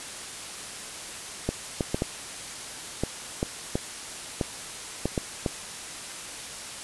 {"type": "clicks", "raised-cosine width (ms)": 2, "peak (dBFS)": -11, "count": 11, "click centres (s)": [1.49, 1.808, 1.945, 2.021, 3.036, 3.429, 3.755, 4.412, 5.056, 5.178, 5.462], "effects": ["white hiss -38 dBFS RMS until 6.83 s", "resampled to 24000 Hz"]}